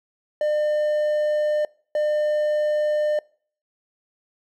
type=tone pair in turn; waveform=triangle; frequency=602 / 602 Hz; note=D5 / D5; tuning=+43 / +43 cents; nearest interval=unison; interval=0 cents; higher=neither; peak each=-17 dBFS; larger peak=neither; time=0.41-1.65 / 1.95-3.19 s; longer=neither; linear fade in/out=2 ms; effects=noise-tail reverb RT60 0.5 s tail -24 dB re dry